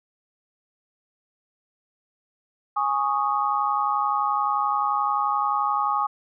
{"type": "chord", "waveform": "sine", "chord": "Ab suspended fourth", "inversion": "none", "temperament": "equal with one note detuned", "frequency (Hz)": [830.6, 1108.7, 1240.2], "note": ["Ab5", "Db6", "Eb6"], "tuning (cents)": [0, 0, -6], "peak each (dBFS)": -25, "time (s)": [2.76, 6.07], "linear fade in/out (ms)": 10, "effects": []}